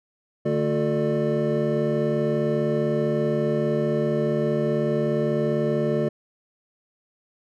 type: tone cluster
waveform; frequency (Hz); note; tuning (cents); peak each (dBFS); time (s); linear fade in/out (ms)
triangle; 147.9 / 223.1 / 359.3 / 439.6 / 593; D3 / A3 / F4 / A4 / D5; +13 / +24 / +49 / -2 / +17; -25; 0.45-6.09; 10
effects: none